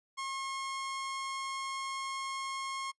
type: tone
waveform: sawtooth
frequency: 1079 Hz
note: C#6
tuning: 47 cents flat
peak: -32 dBFS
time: 0.17-2.92 s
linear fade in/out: 20 ms
effects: noise-tail reverb RT60 0.1 s tail -24 dB re dry + resampled to 22050 Hz